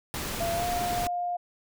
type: noise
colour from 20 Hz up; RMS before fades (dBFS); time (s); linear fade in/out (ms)
pink; -33; 0.14-1.07; 0
type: tone with pitch glide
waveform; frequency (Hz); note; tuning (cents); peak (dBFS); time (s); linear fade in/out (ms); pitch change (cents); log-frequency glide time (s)
sine; 679 to 706.6; F5 to F5; -49 to +20; -27; 0.4-1.37; 10; +69; 0.55-0.64
effects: none